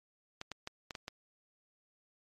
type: clicks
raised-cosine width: 0.2 ms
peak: -23 dBFS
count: 6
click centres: 0.414 / 0.517 / 0.674 / 0.908 / 0.952 / 1.081 s
effects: MP3 64 kbps